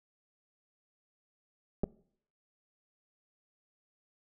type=clicks; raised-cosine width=2 ms; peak=-18 dBFS; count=2; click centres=1.835 / 1.84 s; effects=noise-tail reverb RT60 0.6 s tail -22 dB re dry